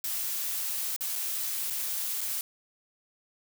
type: noise with dropouts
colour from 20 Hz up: blue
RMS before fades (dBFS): -32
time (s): 0.04-2.41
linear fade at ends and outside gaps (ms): 1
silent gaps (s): 0.963-1.008 / 1.155-1.159 / 1.701-1.705 / 2.208-2.213
effects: none